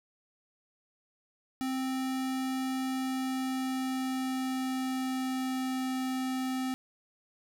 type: tone with pitch glide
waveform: square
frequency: 261.6 to 259.3 Hz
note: C4 to C4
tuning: 0 to -15 cents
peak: -31 dBFS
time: 1.61-6.74 s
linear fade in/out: 0 ms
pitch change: -15 cents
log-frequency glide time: 2.8-5.93 s
effects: none